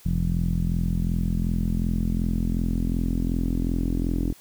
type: tone with low-pass filter sweep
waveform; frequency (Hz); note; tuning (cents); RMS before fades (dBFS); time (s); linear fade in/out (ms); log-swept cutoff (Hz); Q
sawtooth; 42.7; F1; -38; -24; 0.05-4.33; 10; 170 to 290; 4.1
effects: white hiss -52 dBFS RMS until 4.4 s